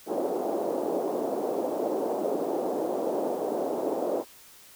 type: band-pass noise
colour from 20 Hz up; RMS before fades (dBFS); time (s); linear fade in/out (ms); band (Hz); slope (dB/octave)
pink; -29; 0.06-4.25; 50; 320 to 690; 24
effects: white hiss -52 dBFS RMS until 4.75 s